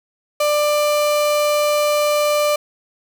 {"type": "tone", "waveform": "35% pulse", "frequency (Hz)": 593, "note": "D5", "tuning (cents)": 17, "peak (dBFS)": -13, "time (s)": [0.4, 2.56], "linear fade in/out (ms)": 5, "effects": []}